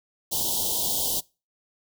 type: band-stop noise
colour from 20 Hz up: white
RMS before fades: -26 dBFS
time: 0.31-1.21 s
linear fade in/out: 20 ms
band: 980 to 3000 Hz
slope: 96 dB/octave
effects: noise-tail reverb RT60 0.3 s tail -24 dB re dry